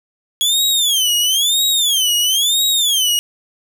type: tone with vibrato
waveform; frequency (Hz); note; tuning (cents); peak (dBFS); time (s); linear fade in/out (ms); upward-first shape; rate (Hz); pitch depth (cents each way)
sawtooth; 3317; G#7; -3; -10; 0.41-3.19; 0; sine; 1; 240
effects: none